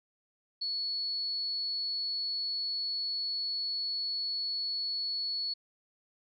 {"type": "tone", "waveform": "sine", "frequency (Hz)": 4400, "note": "C#8", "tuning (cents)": -14, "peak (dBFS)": -31, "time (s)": [0.61, 5.54], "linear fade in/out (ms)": 10, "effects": []}